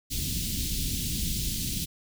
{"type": "band-stop noise", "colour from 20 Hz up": "pink", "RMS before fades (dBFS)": -30, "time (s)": [0.1, 1.86], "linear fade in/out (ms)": 20, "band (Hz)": [260, 3200], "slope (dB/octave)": 24, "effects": []}